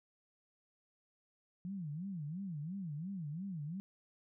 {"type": "tone with vibrato", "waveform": "sine", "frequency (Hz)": 170, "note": "F3", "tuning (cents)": -46, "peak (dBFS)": -39, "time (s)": [1.65, 3.8], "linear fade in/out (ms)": 0, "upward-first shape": "sine", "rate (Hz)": 2.9, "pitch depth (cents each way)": 280, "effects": []}